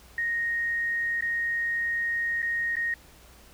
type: tone with dropouts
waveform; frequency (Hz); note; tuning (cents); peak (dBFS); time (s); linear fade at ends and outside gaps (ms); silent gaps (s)
sine; 1864.7; A#6; 0; -25; 0.18-2.94; 2; 1.209-1.223 / 2.42-2.427 / 2.756-2.767
effects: added 60 Hz sine -55 dBFS peak until 3.53 s + pink hiss -54 dBFS RMS until 3.53 s